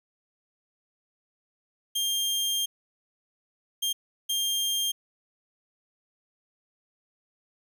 sawtooth tone bursts at uneven times, 3200 Hz, G7, 35 cents sharp, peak -22 dBFS, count 3, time 1.95-2.66 / 3.82-3.93 / 4.29-4.92 s, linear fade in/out 10 ms, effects none

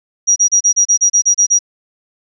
sine tone bursts, 5750 Hz, F8, 50 cents sharp, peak -7 dBFS, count 11, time 0.27-1.591 s, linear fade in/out 20 ms, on 91 ms, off 32 ms, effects none

